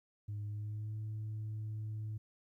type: tone with pitch glide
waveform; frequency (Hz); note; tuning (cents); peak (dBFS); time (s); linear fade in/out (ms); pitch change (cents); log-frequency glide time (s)
sine; 103.83 to 107.93; G#2 to A2; 0 to -33; -36; 0.28-2.18; 10; +67; 0.45-0.96
effects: tanh soft clip ceiling -36 dBFS + 13-bit